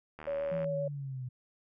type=click train; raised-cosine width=0.5 ms; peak=-30 dBFS; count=36; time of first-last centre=0.19-0.643 s; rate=77.2 Hz
type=tone with vibrato; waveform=sine; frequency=562 Hz; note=C#5; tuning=24 cents sharp; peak=-31 dBFS; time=0.27-0.88 s; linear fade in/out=5 ms; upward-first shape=sine; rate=7.7 Hz; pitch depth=11 cents each way
type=exponential sweep; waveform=sine; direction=down; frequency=170.9 to 124 Hz; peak=-36 dBFS; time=0.51-1.29 s; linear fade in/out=10 ms
effects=none